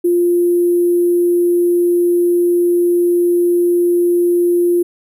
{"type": "tone with sample-and-hold", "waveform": "sine", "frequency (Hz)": 349.2, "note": "F4", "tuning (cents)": 0, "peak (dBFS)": -10, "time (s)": [0.04, 4.83], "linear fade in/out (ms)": 10, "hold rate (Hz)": 11025, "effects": []}